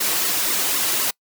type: noise with flanger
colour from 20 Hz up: white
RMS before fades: -21 dBFS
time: 0-1.11 s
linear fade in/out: 10 ms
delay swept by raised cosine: 1.2 to 5 ms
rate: 3.9 Hz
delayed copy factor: -0.85
effects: noise-tail reverb RT60 0.1 s tail -26 dB re dry + high-pass 200 Hz 12 dB/octave